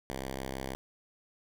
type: tone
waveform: 5% pulse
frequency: 66.2 Hz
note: C2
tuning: 21 cents sharp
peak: -25 dBFS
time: 0.1-0.75 s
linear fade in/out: 0 ms
effects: none